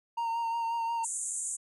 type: tone with vibrato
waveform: triangle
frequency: 923 Hz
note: A#5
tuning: 17 cents flat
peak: -27 dBFS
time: 0.17-1.05 s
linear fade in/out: 10 ms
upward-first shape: sine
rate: 5.6 Hz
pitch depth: 22 cents each way
type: band-pass noise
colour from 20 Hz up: white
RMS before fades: -35 dBFS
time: 1.03-1.57 s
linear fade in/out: 20 ms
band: 6700 to 9600 Hz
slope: 96 dB/octave
effects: none